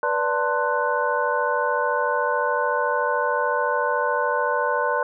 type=tone cluster; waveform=sine; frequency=490.3 / 584 / 896 / 1046 / 1487 Hz; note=B4 / D5 / A5 / C6 / F#6; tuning=-13 / -10 / +31 / -1 / +8 cents; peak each=-26 dBFS; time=0.03-5.03 s; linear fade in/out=2 ms; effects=none